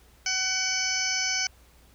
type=harmonic tone with a mistuned harmonic; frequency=753 Hz; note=F#5; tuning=30 cents sharp; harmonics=1 / 2 / 3 / 4 / 6 / 7 / 8 / 9; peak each=-40 / -34 / -31 / -37 / -35 / -30 / -30 / -41 dBFS; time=0.26-1.47 s; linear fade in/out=2 ms; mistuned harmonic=9; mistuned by=-53 cents; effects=added 60 Hz sine -56 dBFS peak until 1.94 s + pink hiss -59 dBFS RMS until 1.94 s